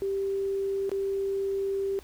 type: tone with dropouts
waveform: sine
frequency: 392 Hz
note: G4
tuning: in tune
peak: -26 dBFS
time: 0.02-1.99 s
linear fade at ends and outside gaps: 0 ms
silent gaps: 0.894-0.916 s
effects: added 60 Hz sine -55 dBFS peak until 2.03 s + pink hiss -54 dBFS RMS until 2.03 s